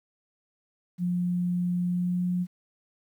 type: tone with pitch glide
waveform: sine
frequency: 177.4 to 179.05 Hz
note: F3 to F3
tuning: +27 to +43 cents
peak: -24 dBFS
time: 0.98-2.47 s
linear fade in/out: 50 ms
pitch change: +16 cents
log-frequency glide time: 1.86-2.24 s
effects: 10-bit